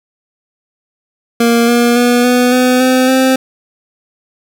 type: tone with pitch steps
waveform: 25% pulse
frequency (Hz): 234 / 238.4 / 242.8 / 247.3 / 252 / 256.7 / 261.4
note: A#3 / A#3 / B3 / B3 / B3 / C4 / C4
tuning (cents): +7 / +39 / -29 / +3 / +35 / -33 / -1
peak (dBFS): -4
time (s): 1.4-3.36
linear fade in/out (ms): 5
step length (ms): 280
effects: none